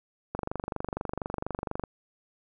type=click train; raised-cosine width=1 ms; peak=-17 dBFS; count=37; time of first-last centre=0.35-1.838 s; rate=24.2 Hz; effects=none